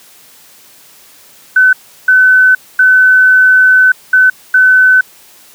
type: tone bursts at uneven times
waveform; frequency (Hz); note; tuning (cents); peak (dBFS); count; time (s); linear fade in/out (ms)
sine; 1513; F#6; +38; -3; 5; 1.56-1.73 / 2.08-2.55 / 2.79-3.92 / 4.13-4.3 / 4.54-5.01; 5
effects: white hiss -41 dBFS RMS until 5.54 s + high-pass 100 Hz 12 dB/octave